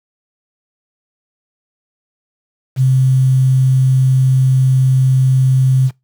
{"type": "tone with quantisation", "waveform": "sine", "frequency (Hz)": 130.81, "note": "C3", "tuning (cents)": 0, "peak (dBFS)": -8, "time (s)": [2.76, 5.91], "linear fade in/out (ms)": 50, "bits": 6, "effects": ["noise-tail reverb RT60 0.2 s tail -22 dB re dry"]}